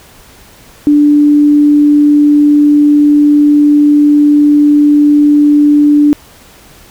sine tone, 293.7 Hz, D4, in tune, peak -3 dBFS, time 0.87-6.13 s, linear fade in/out 0 ms, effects pink hiss -39 dBFS RMS until 6.9 s

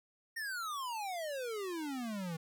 square exponential sweep, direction down, 1864.7 to 158 Hz, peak -38 dBFS, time 0.36-2.37 s, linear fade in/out 10 ms, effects none

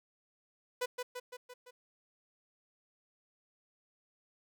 sawtooth tone with echo, 496.2 Hz, B4, 8 cents sharp, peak -28 dBFS, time 0.81-0.86 s, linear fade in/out 10 ms, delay 170 ms, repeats 5, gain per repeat -4 dB, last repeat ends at 1.71 s, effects none

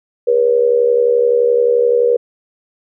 sine tone with amplitude modulation, 480.9 Hz, B4, 46 cents flat, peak -6 dBFS, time 0.27-2.17 s, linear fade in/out 10 ms, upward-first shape sine, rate 71.6 Hz, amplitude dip 75%, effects none

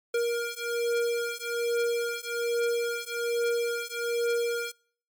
square beating tone pair, 470.7 / 471.9 Hz, A#4 / A#4, +17 / +21 cents, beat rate 1.2 Hz, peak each -30 dBFS, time 0.14-4.72 s, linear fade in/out 5 ms, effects noise-tail reverb RT60 0.5 s tail -25 dB re dry + MP3 96 kbps

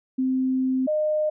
sine tone pair in turn, 260 / 611.6 Hz, C4 / D#5, -11 / -30 cents, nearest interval octave + minor third, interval 1481 cents, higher second, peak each -20 dBFS, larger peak neither, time 0.18-0.87 / 0.87-1.3 s, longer first, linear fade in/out 10 ms, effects none

